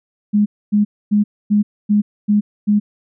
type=tone bursts; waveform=sine; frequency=207.7 Hz; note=G#3; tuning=in tune; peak=-10 dBFS; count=7; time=0.33-2.8 s; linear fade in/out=20 ms; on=130 ms; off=260 ms; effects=none